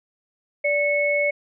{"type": "tone pair together", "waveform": "sine", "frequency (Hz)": [582.7, 2200], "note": ["D5", "C#7"], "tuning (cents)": [-14, -14], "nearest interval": "octave + major seventh", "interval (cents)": 2300, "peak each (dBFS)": -21, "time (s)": [0.64, 1.31], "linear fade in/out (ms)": 10, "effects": []}